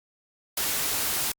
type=noise; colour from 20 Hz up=white; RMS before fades=-27 dBFS; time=0.57-1.32 s; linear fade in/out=5 ms; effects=Opus 48 kbps